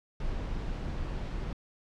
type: noise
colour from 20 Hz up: brown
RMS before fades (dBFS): -34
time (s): 0.2-1.53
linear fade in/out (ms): 2
effects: low-pass 5000 Hz 12 dB/octave